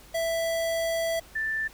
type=tone pair in turn; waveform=square / sine; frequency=661 / 1768.3 Hz; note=E5 / A6; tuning=+5 / +8 cents; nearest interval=octave + perfect fourth; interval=1703 cents; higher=second; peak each=-26 dBFS; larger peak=neither; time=0.14-1.2 / 1.35-1.68 s; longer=first; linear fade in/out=10 ms; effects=added 50 Hz sine -52 dBFS peak until 1.73 s + pink hiss -52 dBFS RMS until 1.73 s